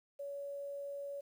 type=tone with quantisation; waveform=sine; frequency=564 Hz; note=C#5; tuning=30 cents sharp; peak=-40 dBFS; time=0.19-1.21 s; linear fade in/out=10 ms; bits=11; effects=none